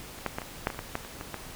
clicks, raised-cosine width 0.5 ms, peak -29 / -13 / -16 / -22 / -10 / -20 / -27 / -19 / -14 / -26 / -22 / -18 dBFS, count 12, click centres 0.188 / 0.263 / 0.385 / 0.418 / 0.671 / 0.702 / 0.746 / 0.791 / 0.954 / 1.049 / 1.211 / 1.343 s, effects pink hiss -44 dBFS RMS until 1.55 s

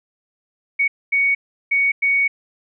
sine tone bursts at uneven times, 2233 Hz, C#7, 12 cents sharp, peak -14 dBFS, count 4, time 0.79-0.88 / 1.12-1.35 / 1.71-1.92 / 2.02-2.28 s, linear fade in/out 10 ms, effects none

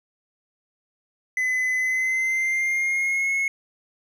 triangle tone with pitch glide, 2020 to 2178 Hz, B6 to C#7, +39 to -31 cents, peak -19 dBFS, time 1.37-3.48 s, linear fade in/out 2 ms, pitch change +130 cents, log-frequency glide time 1.78-3.32 s, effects none

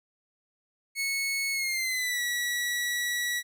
sawtooth tone with pitch glide, 2200 to 1937.5 Hz, C#7 to B6, -14 to -34 cents, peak -24 dBFS, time 0.95-3.43 s, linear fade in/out 50 ms, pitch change -220 cents, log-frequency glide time 1.52-2.21 s, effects none

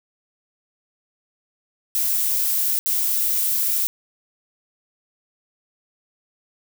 violet noise bursts at uneven times, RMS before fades -21 dBFS, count 2, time 1.95-2.79 / 2.86-3.87 s, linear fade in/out 0 ms, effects none

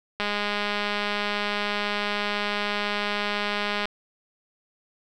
click train, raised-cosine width 0.3 ms, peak -11 dBFS, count 754, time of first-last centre 0.2-3.855 s, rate 206 Hz, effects none

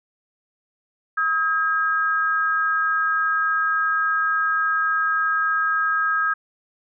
sine tone pair together, 1275 / 1618.5 Hz, D#6 / G#6, +42 / -45 cents, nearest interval major third, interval 413 cents, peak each -21 dBFS, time 1.17-6.34 s, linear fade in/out 10 ms, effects none

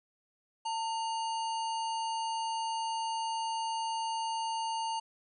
harmonic tone with a mistuned harmonic, 900 Hz, A5, 39 cents sharp, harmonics 1 / 3 / 5 / 7 / 9 / 10, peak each -32 / -42 / -46 / -49 / -51 / -52 dBFS, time 0.65-5 s, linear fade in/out 10 ms, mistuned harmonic 3, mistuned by +93 cents, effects none

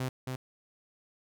sawtooth tone with echo, 129.1 Hz, C3, 23 cents flat, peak -27 dBFS, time 0-0.09 s, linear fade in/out 5 ms, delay 270 ms, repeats 1, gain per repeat -3 dB, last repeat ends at 0.36 s, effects none

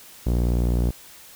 sawtooth tone with low-pass filter, 59.7 Hz, A#1, 42 cents sharp, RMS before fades -21 dBFS, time 0.26-0.91 s, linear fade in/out 10 ms, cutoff 490 Hz, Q 0.7, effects white hiss -46 dBFS RMS until 1.35 s

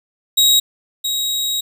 sawtooth tone pair in turn, 3808 / 3808 Hz, A#7 / A#7, +36 / +36 cents, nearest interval unison, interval 0 cents, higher neither, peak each -7 / -15 dBFS, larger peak first, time 0.37-0.6 / 1.04-1.61 s, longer second, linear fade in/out 10 ms, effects none

